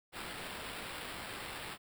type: noise with sample-and-hold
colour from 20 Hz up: white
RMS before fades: -44 dBFS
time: 0.12-1.78 s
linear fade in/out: 50 ms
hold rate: 6300 Hz
effects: none